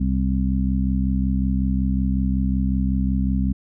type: harmonic tone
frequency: 65.41 Hz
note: C2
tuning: in tune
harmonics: 1 / 2 / 3 / 4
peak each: -21 / -28 / -22 / -27 dBFS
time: 0-3.53 s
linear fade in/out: 10 ms
effects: none